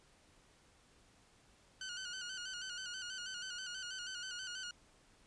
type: tone with vibrato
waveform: 15% pulse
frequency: 1480 Hz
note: F#6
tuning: in tune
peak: -36 dBFS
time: 1.81-4.71 s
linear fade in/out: 2 ms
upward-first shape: square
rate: 6.2 Hz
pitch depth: 53 cents each way
effects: pink hiss -67 dBFS RMS until 5.26 s + resampled to 22050 Hz